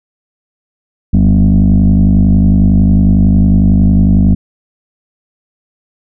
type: tone with frequency modulation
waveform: sine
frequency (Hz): 130.81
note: C3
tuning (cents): 0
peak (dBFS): -3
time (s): 1.13-4.35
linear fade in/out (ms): 10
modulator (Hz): 51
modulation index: 2.1
effects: tanh soft clip ceiling -2 dBFS